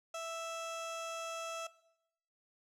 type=tone with notch filter; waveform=15% pulse; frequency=659.3 Hz; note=E5; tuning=in tune; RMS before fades=-41 dBFS; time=0.14-1.67 s; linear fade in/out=5 ms; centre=1900 Hz; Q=1.7; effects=noise-tail reverb RT60 0.8 s tail -19 dB re dry + low-pass 9000 Hz 12 dB/octave